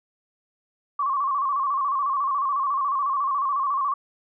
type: tone with vibrato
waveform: sine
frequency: 1106 Hz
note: C#6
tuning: 4 cents flat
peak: -21 dBFS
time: 0.99-3.94 s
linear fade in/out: 5 ms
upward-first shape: square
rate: 14 Hz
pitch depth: 67 cents each way
effects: none